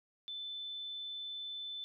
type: tone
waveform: sine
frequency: 3520 Hz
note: A7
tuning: in tune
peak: -40 dBFS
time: 0.28-1.84 s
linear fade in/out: 0 ms
effects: none